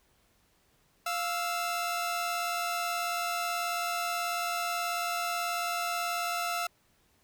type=tone pair together; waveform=sawtooth; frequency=698.5 / 1318.6 Hz; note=F5 / E6; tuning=0 / 0 cents; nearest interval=major seventh; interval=1100 cents; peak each=-29 / -29 dBFS; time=1.06-6.67 s; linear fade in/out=5 ms; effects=pink hiss -68 dBFS RMS until 7.23 s